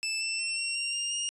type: tone with pitch steps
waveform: 20% pulse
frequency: 2637 / 2669 / 2702 / 2735 / 2768 / 2802 / 2836 Hz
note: E7 / E7 / E7 / F7 / F7 / F7 / F7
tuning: 0 / +21 / +42 / -37 / -16 / +5 / +26 cents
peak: -24 dBFS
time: 0.03-1.29 s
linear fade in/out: 0 ms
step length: 180 ms
effects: resampled to 22050 Hz

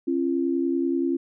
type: tone pair together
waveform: sine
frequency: 270.7 / 341.1 Hz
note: C#4 / F4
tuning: -41 / -41 cents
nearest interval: major third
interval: 400 cents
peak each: -24 dBFS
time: 0.07-1.17 s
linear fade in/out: 10 ms
effects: none

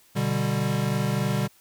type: chord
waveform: square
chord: G major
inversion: first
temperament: equal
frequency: 123.47 / 146.83 / 196 Hz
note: B2 / D3 / G3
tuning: 0 / 0 / 0 cents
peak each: -28 dBFS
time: 0.15-1.48 s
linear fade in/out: 20 ms
effects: white hiss -58 dBFS RMS until 1.6 s

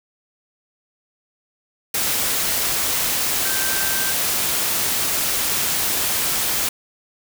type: tone in noise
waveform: sine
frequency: 1561 Hz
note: G6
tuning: 8 cents flat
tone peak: -28 dBFS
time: 3.45-4.12 s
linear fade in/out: 5 ms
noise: white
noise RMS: -21 dBFS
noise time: 1.94-6.69 s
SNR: -10 dB
effects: none

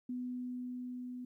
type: tone with level ramp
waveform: sine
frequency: 249 Hz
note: B3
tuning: 14 cents sharp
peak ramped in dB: -36 to -41 dBFS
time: 0.09-1.25 s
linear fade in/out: 5 ms
effects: 13-bit

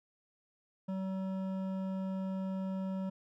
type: tone with hard clipping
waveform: sine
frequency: 190.2 Hz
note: F#3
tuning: 48 cents sharp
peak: -36 dBFS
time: 0.88-3.1 s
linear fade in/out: 10 ms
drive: 11 dB
effects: none

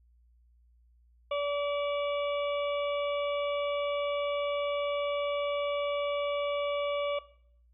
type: harmonic tone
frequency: 575 Hz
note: D5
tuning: 37 cents flat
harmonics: 1 / 2 / 4 / 5 / 6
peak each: -29 / -35 / -41 / -43 / -45 dBFS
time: 1.31-7.19 s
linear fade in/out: 5 ms
effects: noise-tail reverb RT60 0.6 s tail -18 dB re dry + added 59 Hz sine -60 dBFS peak until 7.73 s

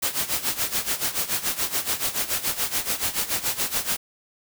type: noise with tremolo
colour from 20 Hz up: white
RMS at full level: -23 dBFS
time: 0.02-3.97 s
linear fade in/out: 10 ms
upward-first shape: sine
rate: 7 Hz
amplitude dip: 80%
effects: none

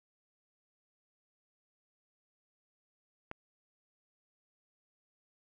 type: click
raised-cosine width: 0.5 ms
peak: -25 dBFS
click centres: 3.314 s
effects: none

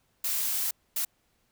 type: noise bursts at uneven times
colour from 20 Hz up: blue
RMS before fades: -29 dBFS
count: 2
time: 0.24-0.71 / 0.96-1.05 s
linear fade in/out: 5 ms
effects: pink hiss -71 dBFS RMS until 1.51 s

